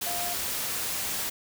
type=tone in noise; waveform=sine; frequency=702 Hz; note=F5; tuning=9 cents sharp; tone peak=-34 dBFS; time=0.06-0.34 s; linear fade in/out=10 ms; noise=white; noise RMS=-31 dBFS; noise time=0.01-1.3 s; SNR=-6 dB; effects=none